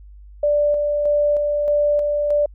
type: tone with tremolo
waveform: sine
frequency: 587.3 Hz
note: D5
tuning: in tune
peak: -14 dBFS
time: 0.43-2.46 s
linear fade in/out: 5 ms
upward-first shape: square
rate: 1.6 Hz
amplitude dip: 30%
effects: added 50 Hz sine -39 dBFS peak until 2.54 s